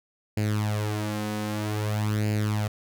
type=tone with flanger; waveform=sawtooth; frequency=105.9 Hz; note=G#2; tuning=34 cents sharp; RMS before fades=-27 dBFS; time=0.37-2.68 s; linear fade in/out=5 ms; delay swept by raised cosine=0.42 to 4.02 ms; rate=0.52 Hz; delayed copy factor=+0.7; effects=none